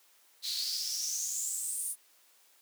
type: noise with high-pass filter sweep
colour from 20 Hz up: pink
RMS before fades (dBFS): -35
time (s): 0.42-1.96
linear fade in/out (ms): 50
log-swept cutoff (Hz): 4000 to 9900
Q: 7.1
effects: white hiss -64 dBFS RMS until 2.61 s + high-pass 400 Hz 12 dB/octave